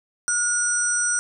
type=tone cluster; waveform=sine; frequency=1434 / 5880 / 8520 Hz; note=F6 / F#8 / C9; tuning=+45 / -12 / +30 cents; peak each=-24 dBFS; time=0.28-1.19 s; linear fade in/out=0 ms; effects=none